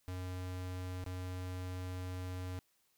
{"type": "tone with dropouts", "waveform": "square", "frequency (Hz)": 91.5, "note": "F#2", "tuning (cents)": -19, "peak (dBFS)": -40, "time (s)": [0.08, 2.59], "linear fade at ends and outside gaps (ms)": 0, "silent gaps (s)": [1.041, 1.063], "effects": ["white hiss -75 dBFS RMS until 2.97 s"]}